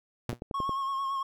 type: tone with exponential decay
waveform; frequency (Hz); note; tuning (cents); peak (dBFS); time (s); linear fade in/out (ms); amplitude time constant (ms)
sawtooth; 120; B2; -49; -23; 0.29-0.4; 0; 22
type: click train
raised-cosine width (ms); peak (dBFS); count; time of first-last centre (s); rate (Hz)
2; -21; 5; 0.33-0.694; 11
type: tone with vibrato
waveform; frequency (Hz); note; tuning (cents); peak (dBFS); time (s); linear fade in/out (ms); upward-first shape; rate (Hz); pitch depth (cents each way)
triangle; 1088; C#6; -33; -27; 0.54-1.23; 5; sine; 8.9; 33
effects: none